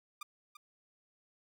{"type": "tone with echo", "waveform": "sawtooth", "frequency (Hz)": 1200, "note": "D6", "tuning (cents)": 37, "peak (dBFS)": -37, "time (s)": [0.21, 0.23], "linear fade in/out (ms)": 5, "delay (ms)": 340, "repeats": 1, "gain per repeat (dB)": -10, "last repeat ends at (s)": 0.57, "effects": []}